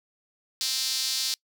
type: tone with high-pass filter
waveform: sawtooth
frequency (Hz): 261.6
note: C4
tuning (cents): 0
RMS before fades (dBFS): -28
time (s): 0.61-1.34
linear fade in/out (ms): 0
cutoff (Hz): 4500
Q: 2.9
effects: noise-tail reverb RT60 0.1 s tail -25 dB re dry